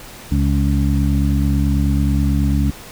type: harmonic tone with a mistuned harmonic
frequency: 69.2 Hz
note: C#2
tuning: 2 cents flat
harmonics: 1 / 2 / 3 / 4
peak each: -16 / -19 / -21 / -22 dBFS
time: 0.31-2.71 s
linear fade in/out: 10 ms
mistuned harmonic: 4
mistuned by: +33 cents
effects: pink hiss -37 dBFS RMS until 2.91 s